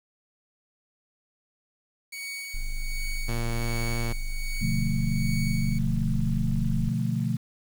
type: tone with tremolo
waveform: sawtooth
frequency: 2239 Hz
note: C#7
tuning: 17 cents sharp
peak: -30 dBFS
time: 2.12-5.79 s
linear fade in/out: 10 ms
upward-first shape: sine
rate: 1.3 Hz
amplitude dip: 55%
type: tone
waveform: triangle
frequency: 25.62 Hz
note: G#0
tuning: 23 cents flat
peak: -25 dBFS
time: 2.54-6.89 s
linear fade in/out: 0 ms
type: tone with vibrato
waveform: sawtooth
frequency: 116.8 Hz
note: A#2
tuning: 4 cents sharp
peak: -25 dBFS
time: 3.28-4.13 s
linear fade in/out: 10 ms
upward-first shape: triangle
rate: 3.2 Hz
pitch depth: 8 cents each way
type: chord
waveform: sine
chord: B half-diminished seventh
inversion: none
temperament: equal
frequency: 123.47 / 146.83 / 174.61 / 220 Hz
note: B2 / D3 / F3 / A3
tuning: 0 / 0 / 0 / 0 cents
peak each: -28 / -31 / -30 / -30 dBFS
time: 4.61-7.37 s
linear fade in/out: 10 ms
effects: 8-bit